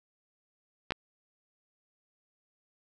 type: clicks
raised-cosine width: 0.3 ms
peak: -15 dBFS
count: 2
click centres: 0.907 / 0.921 s
effects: none